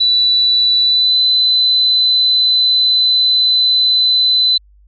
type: tone with pitch glide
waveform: sine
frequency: 3961 to 4021 Hz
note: B7 to B7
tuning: +4 to +30 cents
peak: -9 dBFS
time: 0-4.58 s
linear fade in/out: 10 ms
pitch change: +26 cents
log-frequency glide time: 0.82-1.19 s
effects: added 50 Hz sine -44 dBFS peak until 4.87 s